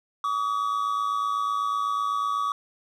triangle tone pair together, 1143 / 1251 Hz, D6 / D#6, -47 / +9 cents, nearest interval major second, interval 156 cents, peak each -23 / -28 dBFS, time 0.24-2.52 s, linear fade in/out 2 ms, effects none

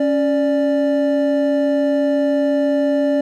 triangle tone pair together, 277.9 / 588 Hz, C#4 / D5, +4 / +2 cents, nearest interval octave + minor second, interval 1298 cents, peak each -15 dBFS, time 0-3.21 s, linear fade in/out 5 ms, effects none

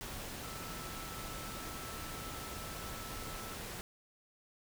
sine tone in noise, 1318.5 Hz, E6, in tune, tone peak -50 dBFS, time 0.43-3.54 s, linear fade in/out 0 ms, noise pink, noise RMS -44 dBFS, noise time 0.01-3.81 s, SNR -9 dB, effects none

